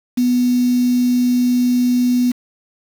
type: tone with quantisation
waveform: sine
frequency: 246.9 Hz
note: B3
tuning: in tune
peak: -12 dBFS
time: 0.17-2.32 s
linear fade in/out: 10 ms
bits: 5
effects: none